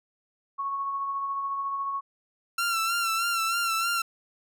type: tone with tremolo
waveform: sine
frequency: 1105 Hz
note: C#6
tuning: 6 cents flat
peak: -26 dBFS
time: 0.58-2.01 s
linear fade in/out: 20 ms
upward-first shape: triangle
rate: 14 Hz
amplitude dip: 35%
type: tone with vibrato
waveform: sawtooth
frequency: 1359 Hz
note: F6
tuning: 48 cents flat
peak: -21 dBFS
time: 2.58-4.02 s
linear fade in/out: 5 ms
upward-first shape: sine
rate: 3.2 Hz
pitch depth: 46 cents each way
effects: none